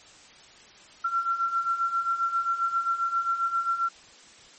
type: beating tone pair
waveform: sine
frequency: 1357 / 1364.5 Hz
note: E6 / F6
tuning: +50 / -41 cents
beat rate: 7.5 Hz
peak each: -30 / -25 dBFS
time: 1.04-3.89 s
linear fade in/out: 10 ms
effects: white hiss -51 dBFS RMS until 4.58 s + MP3 32 kbps